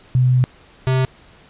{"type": "tone pair in turn", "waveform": ["sine", "square"], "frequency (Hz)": [126.7, 130.41], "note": ["B2", "C3"], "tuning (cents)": [45, -5], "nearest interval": "unison", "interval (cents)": 50, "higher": "second", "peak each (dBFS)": [-11, -15], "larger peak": "first", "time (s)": [[0.15, 0.44], [0.87, 1.05]], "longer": "first", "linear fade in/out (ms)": 0, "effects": ["pink hiss -48 dBFS RMS until 1.49 s", "resampled to 8000 Hz"]}